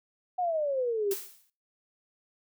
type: exponential sweep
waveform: sine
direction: down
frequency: 742 to 381.6 Hz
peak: -26 dBFS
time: 0.38-1.14 s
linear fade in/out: 10 ms
type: noise with exponential decay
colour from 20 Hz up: blue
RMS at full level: -32 dBFS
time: 1.11-1.5 s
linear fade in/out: 2 ms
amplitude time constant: 84 ms
effects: noise-tail reverb RT60 0.3 s tail -18 dB re dry